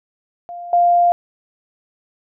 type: tone with level steps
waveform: sine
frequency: 698.5 Hz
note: F5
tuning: in tune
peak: -28 / -10 dBFS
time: 0.49-1.12 s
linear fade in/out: 0 ms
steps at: 0.73 s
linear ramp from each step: 2 ms
effects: none